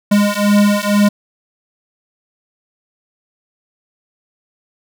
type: beating tone pair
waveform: square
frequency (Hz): 204.2 / 206.3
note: G#3 / G#3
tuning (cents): -29 / -11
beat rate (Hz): 2.1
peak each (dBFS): -14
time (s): 0.11-1.09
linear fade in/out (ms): 10
effects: none